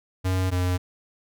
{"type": "tone pair in turn", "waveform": "square", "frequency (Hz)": [93, 90.35], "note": ["F#2", "F#2"], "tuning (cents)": [9, -41], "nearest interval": "minor second", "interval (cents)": 50, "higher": "first", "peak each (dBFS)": -22, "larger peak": "neither", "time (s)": [[0.24, 0.51], [0.51, 0.78]], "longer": "neither", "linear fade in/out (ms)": 20, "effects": []}